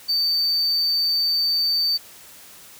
triangle tone, 4582 Hz, D8, 44 cents flat, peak -17 dBFS, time 0.08-1.98 s, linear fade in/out 20 ms, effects white hiss -45 dBFS RMS until 2.79 s

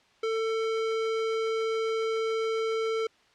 square tone, 446.4 Hz, A4, 25 cents sharp, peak -27 dBFS, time 0.23-3.07 s, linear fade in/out 5 ms, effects white hiss -62 dBFS RMS until 3.34 s + low-pass 4000 Hz 12 dB/octave

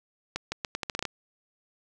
accelerating click train, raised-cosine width 0.2 ms, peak -13 dBFS, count 10, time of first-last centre 0.36-1.053 s, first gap 160 ms, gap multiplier 0.8, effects none

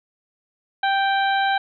harmonic tone, 784 Hz, G5, in tune, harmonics 1 / 2 / 3 / 4 / 5, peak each -19 / -23 / -33 / -32 / -31 dBFS, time 0.83-1.58 s, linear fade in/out 5 ms, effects none

